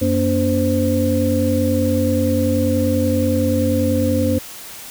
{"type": "tone cluster", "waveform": "sine", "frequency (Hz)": [93.1, 236.7, 287.1, 518], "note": ["F#2", "A#3", "D4", "C5"], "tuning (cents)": [11, 27, -39, -17], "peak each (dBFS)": -20, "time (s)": [0.01, 4.39], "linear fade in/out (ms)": 10, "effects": ["white hiss -35 dBFS RMS until 4.9 s"]}